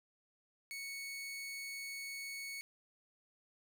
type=tone; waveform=sawtooth; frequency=2217 Hz; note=C#7; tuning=in tune; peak=-39 dBFS; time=0.71-2.61 s; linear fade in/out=0 ms; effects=none